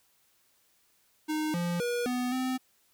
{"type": "tone with pitch steps", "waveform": "square", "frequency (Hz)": [308.6, 173.5, 481.3, 248.5, 257.4], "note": ["D#4", "F3", "B4", "B3", "C4"], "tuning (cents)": [-14, -11, -45, 11, -28], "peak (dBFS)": -29, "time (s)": [1.28, 2.58], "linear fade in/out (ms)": 20, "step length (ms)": 260, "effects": ["white hiss -68 dBFS RMS until 2.93 s"]}